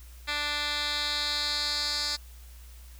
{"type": "tone with band-pass filter sweep", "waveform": "10% pulse", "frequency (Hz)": 294, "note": "D4", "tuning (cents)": 2, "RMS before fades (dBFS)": -30, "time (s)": [0.27, 2.17], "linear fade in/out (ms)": 20, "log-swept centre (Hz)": [3000, 5000], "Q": 2.9, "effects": ["added 60 Hz sine -45 dBFS peak until 2.99 s", "white hiss -56 dBFS RMS until 2.99 s"]}